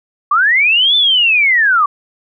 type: linear two-way sweep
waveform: sine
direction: up then down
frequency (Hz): 1120 to 3557 to 1120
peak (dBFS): -8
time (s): 0.31-1.86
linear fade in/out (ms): 5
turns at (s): 0.96
effects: none